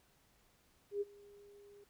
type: tone with ADSR envelope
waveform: sine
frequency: 406.4 Hz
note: G#4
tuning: 38 cents flat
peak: -32 dBFS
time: 0.91-1.84 s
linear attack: 100 ms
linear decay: 29 ms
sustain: -24 dB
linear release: 4 ms
effects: pink hiss -71 dBFS RMS until 1.89 s